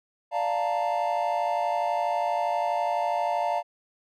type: chord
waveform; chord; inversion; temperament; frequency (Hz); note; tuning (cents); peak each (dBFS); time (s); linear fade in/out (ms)
triangle; Bb major seventh; first; equal; 587.3 / 698.5 / 880 / 932.3; D5 / F5 / A5 / Bb5; 0 / 0 / 0 / 0; -29 / -25 / -28 / -30; 0.31-3.63; 50
effects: none